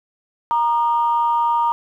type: tone pair together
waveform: sine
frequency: 938 / 1214.5 Hz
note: A#5 / D#6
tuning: +11 / -42 cents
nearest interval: major third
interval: 447 cents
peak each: -15 / -22 dBFS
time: 0.51-1.72 s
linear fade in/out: 0 ms
effects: tanh soft clip ceiling -8 dBFS + 9-bit